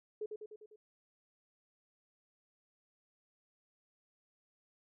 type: tone with echo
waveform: sine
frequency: 426.4 Hz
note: G#4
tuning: 46 cents sharp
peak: -36 dBFS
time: 0.21-0.26 s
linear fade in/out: 5 ms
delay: 100 ms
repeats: 5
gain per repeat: -4 dB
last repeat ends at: 0.76 s
effects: none